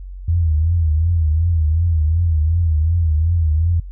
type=tone with vibrato; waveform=sine; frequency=81.3 Hz; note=E2; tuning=23 cents flat; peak=-13 dBFS; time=0.28-3.8 s; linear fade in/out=5 ms; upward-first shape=triangle; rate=2.7 Hz; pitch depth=130 cents each way; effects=noise-tail reverb RT60 0.1 s tail -26 dB re dry + added 46 Hz sine -29 dBFS peak until 3.91 s